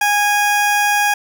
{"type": "tone", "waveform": "20% pulse", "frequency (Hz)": 824, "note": "G#5", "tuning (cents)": -14, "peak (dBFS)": -8, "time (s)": [0.01, 1.14], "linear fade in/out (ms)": 5, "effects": []}